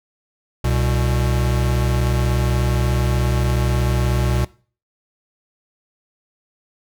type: tone pair together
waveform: square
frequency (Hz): 64.67 / 121.3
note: C2 / B2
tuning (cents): -20 / -31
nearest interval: major seventh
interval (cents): 1089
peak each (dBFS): -20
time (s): 0.64-4.45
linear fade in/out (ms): 5
effects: noise-tail reverb RT60 0.4 s tail -20 dB re dry